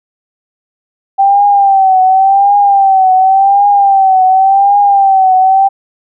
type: tone with vibrato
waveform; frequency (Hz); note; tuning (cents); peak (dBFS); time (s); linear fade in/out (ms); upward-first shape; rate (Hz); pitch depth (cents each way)
sine; 780; G5; -9; -4; 1.18-5.69; 20; triangle; 0.9; 81
effects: none